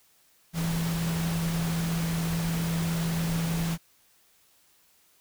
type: tone in noise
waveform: sine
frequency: 166 Hz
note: E3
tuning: 12 cents sharp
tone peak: -26 dBFS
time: 0.53-3.78 s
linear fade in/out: 50 ms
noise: pink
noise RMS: -35 dBFS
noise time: 0.53-3.78 s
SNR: +6 dB
effects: white hiss -63 dBFS RMS until 5.2 s